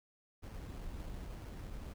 brown noise with sample-and-hold, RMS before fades -45 dBFS, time 0.42-1.94 s, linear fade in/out 20 ms, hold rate 3675 Hz, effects none

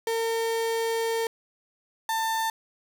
35% pulse tone pair in turn, 455.2 / 893.7 Hz, A#4 / A5, -41 / +27 cents, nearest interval octave, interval 1168 cents, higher second, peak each -23 dBFS, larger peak neither, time 0.07-1.27 / 2.09-2.5 s, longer first, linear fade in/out 2 ms, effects none

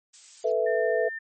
violet noise, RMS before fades -40 dBFS, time 0.13-0.52 s, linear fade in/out 10 ms
sine chord, A suspended second, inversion none, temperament equal, 440 / 493.9 / 659.3 Hz, A4 / B4 / E5, 0 / 0 / 0 cents, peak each -26 dBFS, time 0.44-1.09 s, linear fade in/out 10 ms
sine tone, 1800 Hz, A6, 39 cents sharp, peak -32 dBFS, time 0.66-1.19 s, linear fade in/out 10 ms
effects MP3 32 kbps

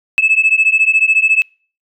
sine beating tone pair, 2600 / 2614 Hz, E7 / E7, -24 / -15 cents, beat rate 14 Hz, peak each -11 dBFS, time 0.18-1.42 s, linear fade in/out 0 ms, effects noise-tail reverb RT60 0.4 s tail -26 dB re dry + tanh soft clip ceiling -3 dBFS

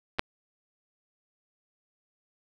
clicks, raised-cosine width 0.3 ms, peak -21 / -7 dBFS, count 2, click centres 0.186 / 0.194 s, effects none

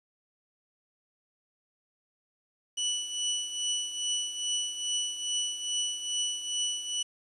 25% pulse tone with tremolo, 2960 Hz, F#7, in tune, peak -23 dBFS, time 2.77-7.03 s, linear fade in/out 10 ms, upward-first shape triangle, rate 2.4 Hz, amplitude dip 70%, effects resampled to 24000 Hz + 9-bit

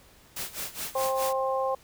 white noise with tremolo, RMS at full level -33 dBFS, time 0.36-1.33 s, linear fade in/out 5 ms, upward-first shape sine, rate 4.8 Hz, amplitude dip 85%
harmonic tone, 264.7 Hz, C4, 20 cents sharp, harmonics 2 / 3 / 4, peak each -27 / -31 / -31 dBFS, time 0.95-1.75 s, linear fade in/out 5 ms
effects pink hiss -56 dBFS RMS until 1.83 s

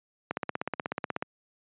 click train, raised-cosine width 0.5 ms, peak -14 dBFS, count 16, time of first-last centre 0.31-1.225 s, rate 16.4 Hz, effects high-pass 150 Hz 12 dB/octave + resampled to 8000 Hz

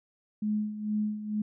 sine tone with tremolo, 211.7 Hz, G#3, 33 cents sharp, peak -25 dBFS, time 0.42-1.42 s, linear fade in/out 5 ms, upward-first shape sine, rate 2.2 Hz, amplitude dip 70%, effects none

